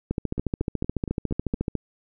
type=two click trains; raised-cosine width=3 ms; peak=-17 / -12 dBFS; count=6 / 24; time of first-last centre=0.38-1.543 / 0.11-1.753 s; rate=4.3 / 14 Hz; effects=none